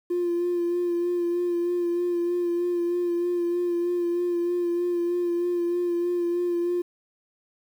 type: tone with vibrato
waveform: triangle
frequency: 348.7 Hz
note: F4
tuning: 3 cents flat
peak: -19 dBFS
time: 0.1-6.82 s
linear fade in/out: 10 ms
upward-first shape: sine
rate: 3.2 Hz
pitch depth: 23 cents each way
effects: tanh soft clip ceiling -19 dBFS + 9-bit